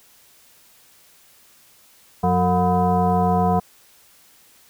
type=tone with frequency modulation; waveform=sine; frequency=453.3 Hz; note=A#4; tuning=48 cents flat; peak=-15 dBFS; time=2.23-3.6 s; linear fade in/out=10 ms; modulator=273 Hz; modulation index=1.8; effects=white hiss -53 dBFS RMS until 4.69 s